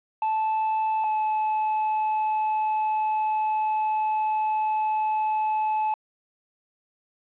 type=tone pair in turn; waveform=triangle; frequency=874 / 863 Hz; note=A5 / A5; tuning=-12 / -34 cents; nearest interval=unison; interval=22 cents; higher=first; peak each=-20 dBFS; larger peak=neither; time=0.22-1.04 / 1.04-5.94 s; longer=second; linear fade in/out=2 ms; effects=resampled to 8000 Hz + 9-bit